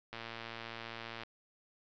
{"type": "click train", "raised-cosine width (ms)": 0.3, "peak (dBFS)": -27, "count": 128, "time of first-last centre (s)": [0.13, 1.234], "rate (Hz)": 115, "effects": ["resampled to 16000 Hz"]}